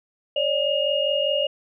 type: tone cluster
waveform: sine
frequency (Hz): 553 / 598 / 2849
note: C#5 / D5 / F7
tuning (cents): -4 / +31 / +34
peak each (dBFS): -24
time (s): 0.36-1.47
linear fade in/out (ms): 5
effects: none